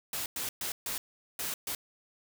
white noise bursts at uneven times, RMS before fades -35 dBFS, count 6, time 0.13-0.26 / 0.36-0.49 / 0.61-0.72 / 0.86-0.98 / 1.39-1.54 / 1.67-1.75 s, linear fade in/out 2 ms, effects none

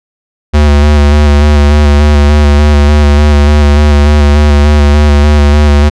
square tone with vibrato, 73.4 Hz, D2, in tune, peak -3 dBFS, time 0.53-5.9 s, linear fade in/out 20 ms, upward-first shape square, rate 3.4 Hz, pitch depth 24 cents each way, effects low-pass 6000 Hz 12 dB/octave

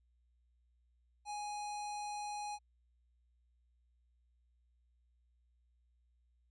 square tone with notch filter, 830.6 Hz, G#5, in tune, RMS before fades -42 dBFS, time 1.25-2.59 s, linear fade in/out 50 ms, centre 1700 Hz, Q 0.68, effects added 60 Hz sine -70 dBFS peak until 6.5 s + resampled to 22050 Hz

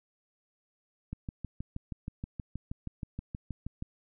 click train, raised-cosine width 5 ms, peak -24 dBFS, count 18, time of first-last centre 1.13-3.824 s, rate 6.31 Hz, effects none

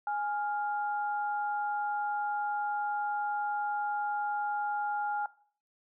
sine tone pair together, 830 / 1400 Hz, G#5 / F6, -1 / +4 cents, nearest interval major sixth, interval 905 cents, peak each -30 / -38 dBFS, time 0.07-5.26 s, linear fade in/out 2 ms, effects noise-tail reverb RT60 0.5 s tail -19 dB re dry

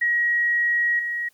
sine tone with level steps, 1900 Hz, A#6, 33 cents sharp, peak -18 / -24 dBFS, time 0.01-1.29 s, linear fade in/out 10 ms, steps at 0.99 s, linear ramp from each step 2 ms, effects white hiss -62 dBFS RMS until 1.33 s

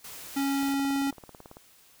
white noise, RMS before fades -43 dBFS, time 0.04-0.73 s, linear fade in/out 5 ms
square tone, 276.5 Hz, C#4, 4 cents flat, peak -26 dBFS, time 0.36-1.11 s, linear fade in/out 10 ms
click train, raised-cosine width 1 ms, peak -31 dBFS, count 18, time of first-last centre 0.63-1.569 s, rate 18.1 Hz
effects white hiss -58 dBFS RMS until 2 s

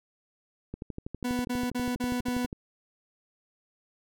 click train, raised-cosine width 3 ms, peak -23 dBFS, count 23, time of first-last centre 0.74-2.529 s, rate 12.3 Hz
40% pulse tone bursts, 246.9 Hz, B3, in tune, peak -27 dBFS, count 5, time 1.24-2.462 s, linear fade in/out 10 ms, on 210 ms, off 43 ms
effects none

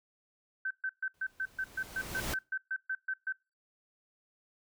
sine tone bursts, 1540 Hz, G6, 31 cents flat, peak -31 dBFS, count 15, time 0.65-3.325 s, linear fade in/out 5 ms, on 57 ms, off 130 ms
pink noise with exponential growth, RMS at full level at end -34 dBFS, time 1.14-2.34 s, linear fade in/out 2 ms, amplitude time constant 260 ms
effects noise-tail reverb RT60 0.3 s tail -25 dB re dry

